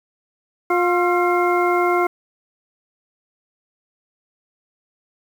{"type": "harmonic tone with a mistuned harmonic", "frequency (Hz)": 354, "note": "F4", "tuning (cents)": 23, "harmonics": [1, 2, 3, 4, 6], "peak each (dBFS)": [-18, -21, -23, -24, -26], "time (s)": [0.7, 2.07], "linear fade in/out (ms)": 5, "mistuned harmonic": 4, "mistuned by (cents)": -56, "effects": ["7-bit"]}